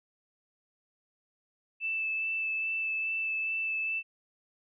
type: tone with vibrato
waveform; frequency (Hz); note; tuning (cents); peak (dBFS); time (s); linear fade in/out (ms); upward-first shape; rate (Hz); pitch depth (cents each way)
sine; 2637; E7; 0; -29; 1.8-4.03; 50; sine; 2.4; 11
effects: none